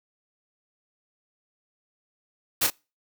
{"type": "noise with echo", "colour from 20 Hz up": "white", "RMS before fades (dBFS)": -22, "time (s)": [2.61, 2.67], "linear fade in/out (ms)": 10, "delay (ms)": 33, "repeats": 1, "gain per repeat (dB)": -6, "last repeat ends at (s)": 2.703, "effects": ["noise-tail reverb RT60 0.3 s tail -26 dB re dry"]}